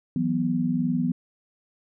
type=chord; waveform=sine; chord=E suspended second; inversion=none; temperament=equal; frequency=164.81 / 185 / 246.9 Hz; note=E3 / F#3 / B3; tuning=0 / 0 / 0 cents; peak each=-27 / -28 / -24 dBFS; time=0.16-1.12 s; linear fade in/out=2 ms; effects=none